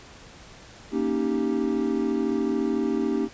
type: chord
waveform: triangle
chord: Eb dominant seventh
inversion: second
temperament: equal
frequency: 233.1 / 277.2 / 311.1 / 392 Hz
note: Bb3 / Db4 / Eb4 / G4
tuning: 0 / 0 / 0 / 0 cents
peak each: -26 dBFS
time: 0.91-3.29 s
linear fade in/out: 50 ms
effects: pink hiss -47 dBFS RMS until 3.33 s + resampled to 16000 Hz